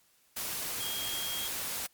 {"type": "tone in noise", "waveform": "sine", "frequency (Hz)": 3253, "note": "G#7", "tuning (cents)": -37, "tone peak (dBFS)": -37, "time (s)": [0.8, 1.48], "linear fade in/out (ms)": 10, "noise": "white", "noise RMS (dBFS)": -36, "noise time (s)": [0.36, 1.87], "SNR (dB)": -4, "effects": ["white hiss -67 dBFS RMS until 1.93 s", "Opus 48 kbps"]}